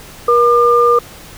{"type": "tone pair together", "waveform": "sine", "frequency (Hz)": [477, 1202], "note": ["A#4", "D6"], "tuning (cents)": [40, 40], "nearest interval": "octave + major third", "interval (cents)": 1600, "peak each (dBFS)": -10, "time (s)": [0.28, 0.99], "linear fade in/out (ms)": 5, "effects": ["pink hiss -36 dBFS RMS until 1.37 s"]}